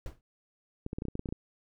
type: noise with exponential decay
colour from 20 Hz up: brown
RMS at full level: -35 dBFS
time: 0.06-0.21 s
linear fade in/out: 1 ms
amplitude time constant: 32 ms
type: clicks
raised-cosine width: 3 ms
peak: -22 dBFS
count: 11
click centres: 0.864 / 0.931 / 0.985 / 1.021 / 1.053 / 1.084 / 1.154 / 1.194 / 1.258 / 1.289 / 1.325 s
effects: none